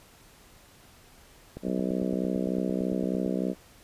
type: click train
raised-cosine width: 2 ms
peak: -24 dBFS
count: 16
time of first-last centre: 1.57-3.261 s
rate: 8.87 Hz
type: harmonic tone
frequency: 63.3 Hz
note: B1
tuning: 43 cents sharp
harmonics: 3 / 4 / 5 / 6 / 7 / 8 / 9 / 10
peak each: -30 / -32 / -34 / -36 / -37 / -38 / -39 / -40 dBFS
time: 1.62-3.55 s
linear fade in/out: 50 ms
effects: pink hiss -55 dBFS RMS until 3.83 s + resampled to 32000 Hz